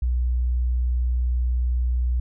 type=tone; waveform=sine; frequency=61.3 Hz; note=B1; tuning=12 cents flat; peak=-19 dBFS; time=0.02-2.2 s; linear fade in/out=5 ms; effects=none